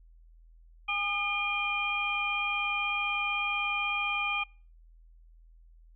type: tone cluster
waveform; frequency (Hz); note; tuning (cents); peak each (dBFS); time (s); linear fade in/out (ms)
sine; 816 / 1218 / 2417 / 3149; G#5 / D#6 / D7 / G7; -31 / -37 / +49 / +7; -37 / -35 / -29 / -38; 0.88-4.44; 10
effects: noise-tail reverb RT60 0.4 s tail -26 dB re dry + added 41 Hz sine -53 dBFS peak until 5.95 s